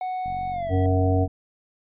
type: tone with pitch glide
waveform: triangle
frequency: 740 to 651.7 Hz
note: F#5 to E5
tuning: 0 to -20 cents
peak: -24 dBFS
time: 0.01-0.86 s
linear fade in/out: 2 ms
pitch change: -220 cents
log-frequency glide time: 0.51-0.7 s
type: click train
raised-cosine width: 5 ms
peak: -27 dBFS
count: 48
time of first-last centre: 0.26-1.275 s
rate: 46.3 Hz
type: harmonic tone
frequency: 93 Hz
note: F#2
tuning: 9 cents sharp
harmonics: 1 / 3 / 5 / 7 / 8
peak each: -20 / -25 / -27 / -28 / -29 dBFS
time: 0.69-1.28 s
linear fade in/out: 50 ms
effects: resampled to 8000 Hz